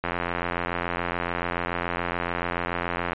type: click train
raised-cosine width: 0.5 ms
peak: -11 dBFS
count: 270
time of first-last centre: 0.04-3.132 s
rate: 87 Hz
effects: resampled to 8000 Hz